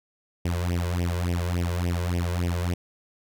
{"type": "tone with flanger", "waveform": "sawtooth", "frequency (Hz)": 87.31, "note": "F2", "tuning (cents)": 0, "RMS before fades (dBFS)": -26, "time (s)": [0.45, 2.74], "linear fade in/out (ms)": 5, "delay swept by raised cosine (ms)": [0.35, 2.05], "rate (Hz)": 3.5, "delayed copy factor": 1, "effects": []}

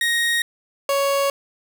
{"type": "tone pair in turn", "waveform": "30% pulse", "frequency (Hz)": [1872, 556.5], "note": ["A#6", "C#5"], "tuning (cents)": [7, 7], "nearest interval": "octave + major sixth", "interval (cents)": 2100, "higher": "first", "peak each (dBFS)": -15, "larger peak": "neither", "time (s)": [[0.01, 0.42], [0.89, 1.3]], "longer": "neither", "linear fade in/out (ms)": 2, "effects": ["9-bit"]}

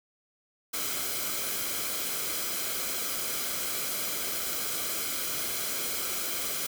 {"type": "noise with comb filter", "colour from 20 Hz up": "white", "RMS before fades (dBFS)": -32, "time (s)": [0.73, 6.67], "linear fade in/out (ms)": 10, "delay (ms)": 1.1, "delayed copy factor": -0.55, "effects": []}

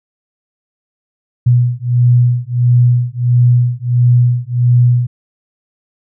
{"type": "beating tone pair", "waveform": "sine", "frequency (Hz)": [121.5, 123], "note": ["B2", "B2"], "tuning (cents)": [-28, -7], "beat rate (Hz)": 1.5, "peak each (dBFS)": -11, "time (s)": [1.46, 5.07], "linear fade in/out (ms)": 10, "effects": []}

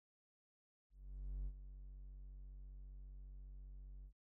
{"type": "tone with ADSR envelope", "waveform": "triangle", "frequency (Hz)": 47.38, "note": "F#1", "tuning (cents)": 42, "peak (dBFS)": -38, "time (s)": [0.9, 4.13], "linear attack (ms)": 560, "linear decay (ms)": 63, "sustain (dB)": -11, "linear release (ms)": 77, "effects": []}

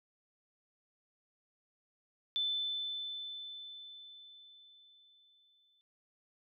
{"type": "tone with exponential decay", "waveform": "sine", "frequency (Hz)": 3520, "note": "A7", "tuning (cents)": 0, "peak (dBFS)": -30, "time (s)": [2.36, 5.81], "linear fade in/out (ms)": 0, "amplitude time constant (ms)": 750, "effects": []}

